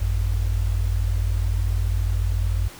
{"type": "tone pair together", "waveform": "sine", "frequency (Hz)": [53.04, 93.1], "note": ["G#1", "F#2"], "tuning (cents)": [37, 11], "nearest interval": "minor seventh", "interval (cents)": 974, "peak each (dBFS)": [-21, -23], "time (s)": [0, 2.69], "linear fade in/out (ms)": 20, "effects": ["pink hiss -42 dBFS RMS until 2.79 s"]}